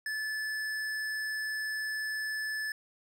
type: tone with hard clipping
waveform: sine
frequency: 1737 Hz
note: A6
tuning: 23 cents flat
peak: -34 dBFS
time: 0.06-2.72 s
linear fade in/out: 2 ms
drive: 12 dB
effects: none